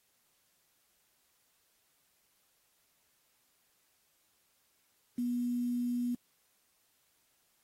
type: tone with quantisation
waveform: sine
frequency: 243 Hz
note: B3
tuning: 28 cents flat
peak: -30 dBFS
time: 5.18-6.15 s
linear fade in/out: 5 ms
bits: 9
effects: white hiss -73 dBFS RMS until 7.63 s + AAC 48 kbps